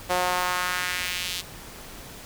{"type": "tone with high-pass filter sweep", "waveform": "sawtooth", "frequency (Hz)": 180.3, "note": "F#3", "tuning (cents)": -45, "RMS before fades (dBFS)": -27, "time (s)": [0.09, 1.42], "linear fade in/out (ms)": 20, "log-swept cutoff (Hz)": [600, 3600], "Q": 1.6, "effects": ["pink hiss -42 dBFS RMS until 2.25 s"]}